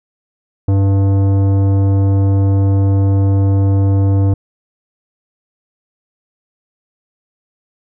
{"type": "tone with tanh clipping", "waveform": "sine", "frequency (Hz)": 98, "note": "G2", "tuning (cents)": 0, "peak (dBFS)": -11, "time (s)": [0.68, 4.34], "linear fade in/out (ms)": 5, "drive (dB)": 14, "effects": []}